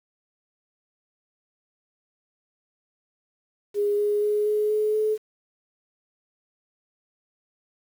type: tone with pitch steps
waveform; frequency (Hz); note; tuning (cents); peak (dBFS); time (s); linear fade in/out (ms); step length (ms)
sine; 410.9 / 414.7 / 418.6 / 422.5 / 426.4 / 430.3; G#4 / G#4 / G#4 / G#4 / G#4 / A4; -18 / -3 / +14 / +30 / +46 / -39; -20; 3.74-5.18; 50; 240
effects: 8-bit